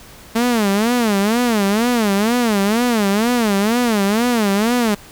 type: tone with vibrato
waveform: sawtooth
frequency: 220 Hz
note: A3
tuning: in tune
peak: -10 dBFS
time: 0.35-4.95 s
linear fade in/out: 10 ms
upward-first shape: sine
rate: 2.1 Hz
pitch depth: 200 cents each way
effects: pink hiss -41 dBFS RMS until 5.11 s